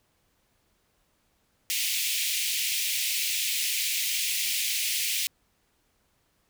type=high-pass noise; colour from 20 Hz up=pink; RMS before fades=-28 dBFS; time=1.7-5.27 s; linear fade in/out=0 ms; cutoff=2200 Hz; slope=48 dB/octave; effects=pink hiss -70 dBFS RMS until 6.49 s